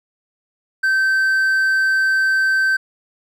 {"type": "tone", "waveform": "triangle", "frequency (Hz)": 1550, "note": "G6", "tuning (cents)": -20, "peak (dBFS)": -12, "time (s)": [0.83, 2.77], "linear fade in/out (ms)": 10, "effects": []}